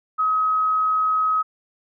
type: tone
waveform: sine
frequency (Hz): 1271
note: D#6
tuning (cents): +36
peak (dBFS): -17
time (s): 0.18-1.43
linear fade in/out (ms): 20
effects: none